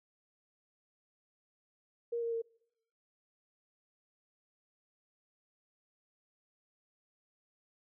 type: tone with pitch steps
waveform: sine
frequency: 470 / 464.1 / 458.2 Hz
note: A#4 / A#4 / A#4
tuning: +14 / -8 / -30 cents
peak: -32 dBFS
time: 2.12-2.42 s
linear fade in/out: 10 ms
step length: 100 ms
effects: noise-tail reverb RT60 0.8 s tail -24 dB re dry